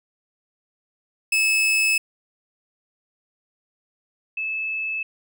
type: tone pair in turn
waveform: 40% pulse / sine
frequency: 2600 / 2611 Hz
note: E7 / E7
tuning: -24 / -17 cents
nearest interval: unison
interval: 7 cents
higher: second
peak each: -16 / -24 dBFS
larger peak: first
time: 1.32-1.98 / 4.37-5.03 s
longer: neither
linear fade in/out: 5 ms
effects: none